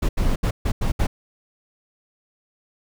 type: noise bursts at uneven times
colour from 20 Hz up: brown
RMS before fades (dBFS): -19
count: 6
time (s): 0.02-0.09 / 0.17-0.36 / 0.43-0.51 / 0.65-0.72 / 0.81-0.92 / 0.99-1.07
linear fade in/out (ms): 10
effects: none